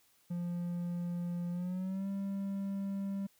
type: tone with pitch glide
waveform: triangle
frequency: 174.3 to 196.78 Hz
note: F3 to G3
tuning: -3 to +7 cents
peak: -32 dBFS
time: 0.3-3.27 s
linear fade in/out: 10 ms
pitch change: +210 cents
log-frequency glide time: 1.51-2.08 s
effects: white hiss -69 dBFS RMS until 3.39 s